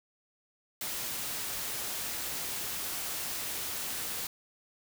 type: noise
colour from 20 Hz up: white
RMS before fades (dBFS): -36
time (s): 0.81-4.27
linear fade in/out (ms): 2
effects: none

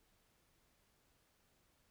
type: silence
effects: pink hiss -75 dBFS RMS until 1.9 s

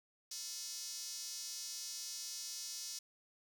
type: tone with high-pass filter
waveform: square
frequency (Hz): 196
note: G3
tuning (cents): 0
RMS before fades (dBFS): -45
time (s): 0.31-2.99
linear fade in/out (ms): 5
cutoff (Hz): 5400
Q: 2.9
effects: none

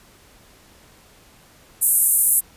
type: band-pass noise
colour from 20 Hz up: white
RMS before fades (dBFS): -17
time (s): 1.81-2.41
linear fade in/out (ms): 20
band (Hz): 8700 to 13000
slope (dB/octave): 48
effects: pink hiss -51 dBFS RMS until 2.56 s + resampled to 32000 Hz

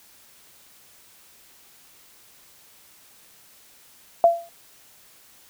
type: tone with exponential decay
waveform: sine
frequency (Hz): 680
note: F5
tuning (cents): -46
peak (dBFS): -8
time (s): 4.24-4.49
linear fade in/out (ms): 1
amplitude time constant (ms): 54
effects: white hiss -53 dBFS RMS until 5.49 s

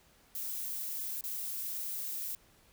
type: noise with dropouts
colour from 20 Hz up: violet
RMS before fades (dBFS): -38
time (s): 0.35-2.35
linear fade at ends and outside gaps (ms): 1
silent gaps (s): 1.21-1.239
effects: pink hiss -64 dBFS RMS until 2.72 s

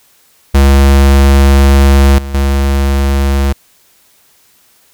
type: tone with level steps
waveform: square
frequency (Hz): 68.9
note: C#2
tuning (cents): -10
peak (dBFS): -4 / -20 / -9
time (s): 0.54-3.53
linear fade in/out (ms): 10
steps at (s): 2.18 / 2.34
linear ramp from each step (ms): 5
effects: white hiss -49 dBFS RMS until 4.93 s

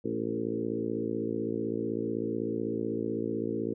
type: harmonic tone with a mistuned harmonic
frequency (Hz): 55.9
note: A1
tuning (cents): +28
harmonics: 2 / 3 / 4 / 5 / 6 / 7 / 8 / 9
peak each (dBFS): -42 / -47 / -36 / -36 / -35 / -37 / -36 / -45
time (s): 0.04-3.74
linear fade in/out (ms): 10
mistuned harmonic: 8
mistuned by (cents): +18
effects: none

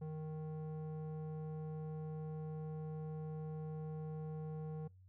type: tone with low-pass filter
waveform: square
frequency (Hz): 155.56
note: D#3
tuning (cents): 0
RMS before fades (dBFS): -44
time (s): 0.01-4.88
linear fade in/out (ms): 10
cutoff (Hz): 620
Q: 1.1
effects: noise-tail reverb RT60 0.2 s tail -24 dB re dry + added 93 Hz sine -59 dBFS peak until 5.08 s

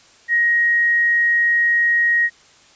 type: tone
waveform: sine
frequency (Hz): 1883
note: A#6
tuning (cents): +17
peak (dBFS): -13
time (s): 0.28-2.3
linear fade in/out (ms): 50
effects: white hiss -50 dBFS RMS until 2.75 s + resampled to 16000 Hz

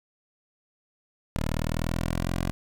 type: linear sweep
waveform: 10% pulse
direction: up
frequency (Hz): 38.09 to 44.76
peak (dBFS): -18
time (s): 1.36-2.51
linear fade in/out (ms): 0
effects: none

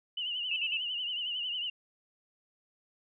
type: tone with vibrato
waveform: sine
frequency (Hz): 2923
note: F#7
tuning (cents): -22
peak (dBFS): -32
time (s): 0.17-1.7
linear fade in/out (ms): 5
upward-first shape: triangle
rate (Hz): 11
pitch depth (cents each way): 95
type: tone bursts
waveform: sine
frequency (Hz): 2637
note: E7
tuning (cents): 0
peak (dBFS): -30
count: 3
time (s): 0.51-0.773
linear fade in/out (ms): 2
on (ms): 53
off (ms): 52
effects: none

